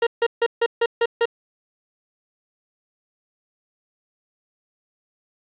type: tone bursts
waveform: 40% pulse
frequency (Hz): 466.2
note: A#4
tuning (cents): 0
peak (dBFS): -15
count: 7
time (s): 0.02-1.256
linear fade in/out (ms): 5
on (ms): 48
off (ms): 150
effects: resampled to 8000 Hz + 7-bit